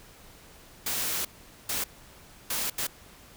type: noise bursts at uneven times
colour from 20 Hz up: white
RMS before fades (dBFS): -30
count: 4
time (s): 0.86-1.25 / 1.69-1.84 / 2.5-2.7 / 2.78-2.87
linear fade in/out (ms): 5
effects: pink hiss -52 dBFS RMS until 3.36 s